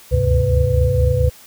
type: tone cluster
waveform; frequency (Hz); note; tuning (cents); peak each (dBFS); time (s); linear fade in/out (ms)
sine; 70.3 / 74.6 / 98.4 / 128.3 / 501; C#2 / D2 / G2 / C3 / B4; +25 / +28 / +7 / -34 / +25; -19; 0.11-1.3; 20
effects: white hiss -44 dBFS RMS until 1.46 s